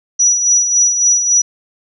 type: tone with tremolo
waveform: sine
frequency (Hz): 5860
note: F#8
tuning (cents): -18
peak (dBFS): -7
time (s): 0.19-1.42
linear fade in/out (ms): 10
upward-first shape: sine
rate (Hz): 3.6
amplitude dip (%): 55
effects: none